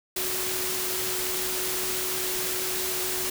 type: tone in noise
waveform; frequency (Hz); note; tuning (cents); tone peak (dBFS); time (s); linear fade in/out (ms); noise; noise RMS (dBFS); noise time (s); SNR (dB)
sine; 370; F#4; 0; -35; 0.16-3.3; 5; white; -29; 0.16-3.3; -9
effects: none